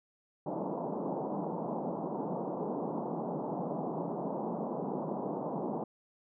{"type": "band-pass noise", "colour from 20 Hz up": "pink", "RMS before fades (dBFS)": -36, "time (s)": [0.46, 5.84], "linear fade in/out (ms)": 5, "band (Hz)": [160, 970], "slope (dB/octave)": 48, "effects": []}